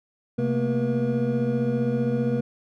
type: tone cluster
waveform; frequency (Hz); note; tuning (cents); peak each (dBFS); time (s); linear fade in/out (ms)
triangle; 130.1 / 223.6 / 238.9 / 480.8; C3 / A3 / A#3 / B4; -9 / +28 / +43 / -46; -25; 0.38-2.41; 10
effects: none